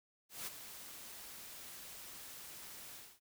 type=noise with ADSR envelope; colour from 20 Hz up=white; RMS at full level=-42 dBFS; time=0.29-3.2 s; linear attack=180 ms; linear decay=20 ms; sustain=-9 dB; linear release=250 ms; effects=none